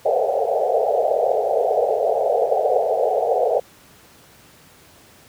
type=band-pass noise; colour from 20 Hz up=pink; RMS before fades=-19 dBFS; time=0.05-3.6 s; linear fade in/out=10 ms; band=430 to 780 Hz; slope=96 dB/octave; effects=pink hiss -49 dBFS RMS until 5.28 s + high-pass 80 Hz 12 dB/octave